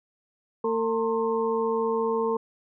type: harmonic tone with a mistuned harmonic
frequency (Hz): 226.2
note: A3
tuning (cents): +48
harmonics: 1 / 2 / 4 / 5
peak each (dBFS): -32 / -24 / -32 / -32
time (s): 0.64-2.37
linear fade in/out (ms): 5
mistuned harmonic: 5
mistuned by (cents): -110
effects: none